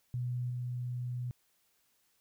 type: tone with level steps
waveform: sine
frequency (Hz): 123.47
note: B2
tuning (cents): 0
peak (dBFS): -32 / -34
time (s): 0.14-1.31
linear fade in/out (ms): 0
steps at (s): 0.5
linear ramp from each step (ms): 2
effects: white hiss -73 dBFS RMS until 2.2 s